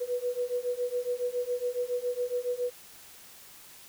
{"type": "beating tone pair", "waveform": "sine", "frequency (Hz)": [487.5, 494.7], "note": ["B4", "B4"], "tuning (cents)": [-23, 3], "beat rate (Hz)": 7.2, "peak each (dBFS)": [-32, -31], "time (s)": [0, 2.71], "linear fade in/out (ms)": 20, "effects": ["white hiss -51 dBFS RMS until 3.88 s"]}